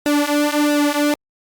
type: tone with flanger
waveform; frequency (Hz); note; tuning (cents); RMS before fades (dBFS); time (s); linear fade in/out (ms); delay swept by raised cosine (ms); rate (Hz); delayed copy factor
sawtooth; 293.7; D4; 0; -17; 0.06-1.14; 0; 0.91 to 4.51; 1.5; -0.85
effects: Opus 48 kbps